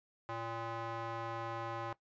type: tone with band-pass filter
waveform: square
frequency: 114.9 Hz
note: A#2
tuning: 25 cents flat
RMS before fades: -41 dBFS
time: 0.29-1.93 s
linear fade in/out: 0 ms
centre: 990 Hz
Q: 1.3
effects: noise-tail reverb RT60 0.1 s tail -18 dB re dry + resampled to 16000 Hz